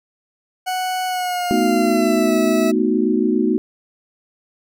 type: tone with pitch glide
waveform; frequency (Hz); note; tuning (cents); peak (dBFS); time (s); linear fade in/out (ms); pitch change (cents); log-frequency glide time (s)
40% pulse; 740 to 651.7; F#5 to E5; 0 to -20; -19; 0.66-2.72; 20; -220; 1.06-2.35
type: chord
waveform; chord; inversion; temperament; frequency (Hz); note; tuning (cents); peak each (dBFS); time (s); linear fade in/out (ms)
sine; B dominant seventh; third; equal; 220 / 246.9 / 311.1 / 370; A3 / B3 / D#4 / F#4; 0 / 0 / 0 / 0; -20; 1.51-3.58; 0
effects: none

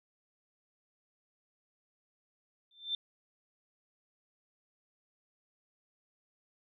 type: tone with exponential growth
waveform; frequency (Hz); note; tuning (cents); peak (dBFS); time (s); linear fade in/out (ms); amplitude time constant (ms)
sine; 3561; A7; +20; -28; 2.71-2.95; 2; 52
effects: none

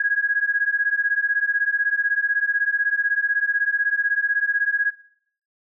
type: beating tone pair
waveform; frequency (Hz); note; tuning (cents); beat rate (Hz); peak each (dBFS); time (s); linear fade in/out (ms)
sine; 1645 / 1661; G#6 / G#6; -17 / 0; 16; -21; 0-4.91; 5
effects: noise-tail reverb RT60 0.6 s tail -17 dB re dry

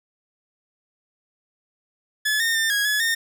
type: tone with pitch steps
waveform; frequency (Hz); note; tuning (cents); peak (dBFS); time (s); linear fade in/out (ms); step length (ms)
sawtooth; 1716 / 1830 / 1800 / 1652 / 1700 / 1828; A6 / A#6 / A6 / G#6 / G#6 / A#6; -44 / -32 / +39 / -10 / +40 / -34; -16; 2.25-3.15; 10; 150
effects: none

